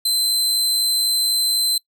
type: tone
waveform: sawtooth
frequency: 4076 Hz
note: C8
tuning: 46 cents flat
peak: -14 dBFS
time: 0.05-1.78 s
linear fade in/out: 5 ms
effects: noise-tail reverb RT60 0.1 s tail -24 dB re dry